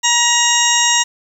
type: harmonic tone with a mistuned harmonic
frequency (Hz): 949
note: A#5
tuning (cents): +31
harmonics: 1 / 2 / 3 / 4 / 6 / 7 / 8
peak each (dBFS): -19 / -19 / -19 / -19 / -19 / -19 / -19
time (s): 0.03-1.04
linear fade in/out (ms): 20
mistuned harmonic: 8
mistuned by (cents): -32
effects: 7-bit